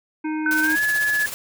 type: harmonic tone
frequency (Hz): 310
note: D#4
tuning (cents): -6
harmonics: 1 / 3 / 5 / 7 / 8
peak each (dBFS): -23 / -33 / -37 / -40 / -41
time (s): 0.24-0.76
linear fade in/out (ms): 10
type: tone with pitch glide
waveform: sine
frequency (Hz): 1520 to 1706.1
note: F#6 to G#6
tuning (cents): +46 to +46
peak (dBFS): -18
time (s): 0.46-1.26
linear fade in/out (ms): 2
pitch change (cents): +200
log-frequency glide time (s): 0.61-0.8
type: noise with tremolo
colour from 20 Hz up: white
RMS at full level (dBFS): -29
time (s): 0.51-1.34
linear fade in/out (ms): 0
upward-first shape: sine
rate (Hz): 16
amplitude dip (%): 55
effects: none